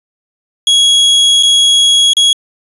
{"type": "tone with dropouts", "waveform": "40% pulse", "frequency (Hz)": 3322, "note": "G#7", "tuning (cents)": 0, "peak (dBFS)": -5, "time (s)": [0.67, 2.33], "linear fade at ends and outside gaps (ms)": 2, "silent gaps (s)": [[1.427, 1.432], [2.134, 2.168]], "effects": ["resampled to 24000 Hz"]}